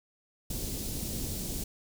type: band-stop noise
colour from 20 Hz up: pink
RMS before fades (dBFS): -35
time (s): 0.5-1.64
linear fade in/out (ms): 5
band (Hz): 350 to 5200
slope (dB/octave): 12
effects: none